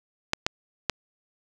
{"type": "clicks", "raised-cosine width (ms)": 0.2, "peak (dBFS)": -5, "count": 3, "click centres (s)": [0.334, 0.465, 0.897], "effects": []}